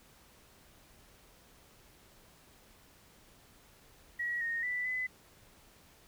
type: tone with pitch steps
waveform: sine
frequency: 1916 / 1855 / 1978 / 2012 Hz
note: A#6 / A#6 / B6 / B6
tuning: +47 / -9 / +2 / +32 cents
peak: -32 dBFS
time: 4.19-5.07 s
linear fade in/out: 10 ms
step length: 220 ms
effects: pink hiss -61 dBFS RMS until 6.07 s